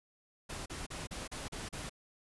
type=noise bursts; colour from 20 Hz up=pink; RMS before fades=-42 dBFS; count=7; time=0.49-1.896 s; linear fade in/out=10 ms; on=170 ms; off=36 ms; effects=resampled to 24000 Hz